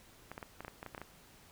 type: clicks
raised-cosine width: 0.5 ms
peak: -28 dBFS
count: 11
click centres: 0.316 / 0.379 / 0.428 / 0.606 / 0.648 / 0.681 / 0.829 / 0.863 / 0.948 / 0.979 / 1.016 s
effects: pink hiss -60 dBFS RMS until 1.51 s